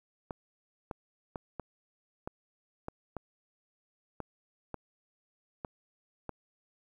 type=clicks; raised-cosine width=1 ms; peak=-23 dBFS; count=11; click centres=0.308 / 0.912 / 1.358 / 1.597 / 2.275 / 2.884 / 3.167 / 4.203 / 4.743 / 5.648 / 6.293 s; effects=10-bit